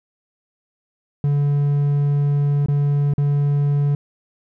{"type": "tone with dropouts", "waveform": "triangle", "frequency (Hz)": 143.7, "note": "D3", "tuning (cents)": -37, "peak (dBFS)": -13, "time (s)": [1.24, 3.95], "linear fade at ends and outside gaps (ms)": 2, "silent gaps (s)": [[2.661, 2.684], [3.137, 3.18]], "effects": []}